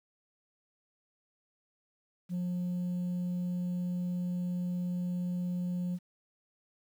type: tone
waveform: sine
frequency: 178.3 Hz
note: F3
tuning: 36 cents sharp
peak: -28 dBFS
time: 2.29-5.99 s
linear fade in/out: 50 ms
effects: tanh soft clip ceiling -30 dBFS + 10-bit